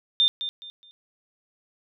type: tone with echo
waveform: sine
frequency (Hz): 3599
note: A7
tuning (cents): +38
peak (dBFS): -16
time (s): 0.2-0.28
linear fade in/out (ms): 0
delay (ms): 210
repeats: 3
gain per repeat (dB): -11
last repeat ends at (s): 0.91
effects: none